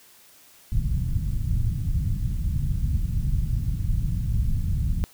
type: low-pass noise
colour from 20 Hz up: pink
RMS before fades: -24 dBFS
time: 0.72-5.04 s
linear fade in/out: 0 ms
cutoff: 150 Hz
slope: 24 dB/octave
effects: white hiss -53 dBFS RMS until 5.13 s